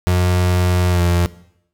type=tone with pitch glide; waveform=35% pulse; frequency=89.9 to 86.99 Hz; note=F#2 to F2; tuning=-49 to -6 cents; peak=-11 dBFS; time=0.07-1.26 s; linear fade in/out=0 ms; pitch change=-57 cents; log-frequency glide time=0.91-1.01 s; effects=noise-tail reverb RT60 0.7 s tail -18 dB re dry